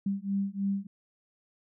sine beating tone pair, 196 / 199.2 Hz, G3 / G3, 0 / +28 cents, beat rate 3.2 Hz, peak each -31 dBFS, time 0.06-0.87 s, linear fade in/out 5 ms, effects none

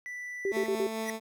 triangle tone, 1975.5 Hz, B6, in tune, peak -35 dBFS, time 0.06-0.66 s, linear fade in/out 0 ms
sine tone bursts, 392 Hz, G4, in tune, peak -26 dBFS, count 4, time 0.45-0.868 s, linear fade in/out 2 ms, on 70 ms, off 46 ms
15% pulse tone with tremolo, 221.7 Hz, A3, 13 cents sharp, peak -25 dBFS, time 0.51-1.2 s, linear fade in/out 50 ms, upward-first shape sine, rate 4.5 Hz, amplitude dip 30%
square tone with exponential growth, 1952 Hz, B6, 21 cents flat, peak -29 dBFS, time 1.01-1.1 s, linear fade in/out 1 ms, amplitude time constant 19 ms
effects none

